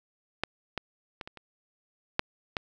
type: clicks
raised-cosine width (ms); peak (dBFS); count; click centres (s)
0.3; -11 / -15 / -21 / -25 / -29 / -7 / -13; 7; 0.436 / 0.777 / 1.212 / 1.275 / 1.373 / 2.194 / 2.568
effects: none